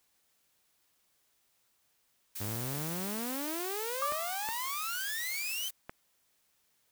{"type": "noise", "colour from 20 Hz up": "blue", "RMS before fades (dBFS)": -40, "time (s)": [2.35, 5.71], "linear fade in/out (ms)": 10}
{"type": "exponential sweep", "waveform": "sawtooth", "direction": "up", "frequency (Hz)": [98, 3149], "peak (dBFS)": -32, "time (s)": [2.4, 5.69], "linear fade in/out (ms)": 10}
{"type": "tone with exponential decay", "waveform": "sine", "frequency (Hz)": 1175, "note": "D6", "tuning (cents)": 1, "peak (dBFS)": -28, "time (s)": [4.02, 4.62], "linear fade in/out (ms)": 1, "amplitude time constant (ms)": 130}
{"type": "clicks", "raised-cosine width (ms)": 0.5, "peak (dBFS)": -25, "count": 3, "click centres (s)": [4.122, 4.489, 5.895]}
{"effects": ["white hiss -73 dBFS RMS until 6.91 s"]}